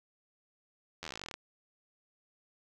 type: slowing click train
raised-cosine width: 0.2 ms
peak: -23 dBFS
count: 18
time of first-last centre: 1.03-1.34 s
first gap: 11 ms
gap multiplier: 1.06
effects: none